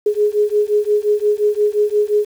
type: beating tone pair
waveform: sine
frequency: 415.3 / 421 Hz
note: G#4 / G#4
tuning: 0 / +24 cents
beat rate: 5.7 Hz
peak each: -16 dBFS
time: 0.06-2.25 s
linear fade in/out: 5 ms
effects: 7-bit